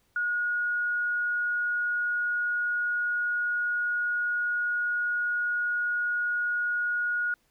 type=tone; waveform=sine; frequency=1445 Hz; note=F#6; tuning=41 cents flat; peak=-25 dBFS; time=0.16-7.34 s; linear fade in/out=2 ms; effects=pink hiss -69 dBFS RMS until 7.5 s